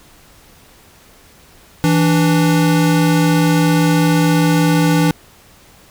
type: tone pair together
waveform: square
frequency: 164.83 / 293.7 Hz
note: E3 / D4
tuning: 0 / 0 cents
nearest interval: minor seventh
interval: 1000 cents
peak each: -13 / -16 dBFS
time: 1.84-5.11 s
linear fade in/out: 0 ms
effects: pink hiss -46 dBFS RMS until 5.9 s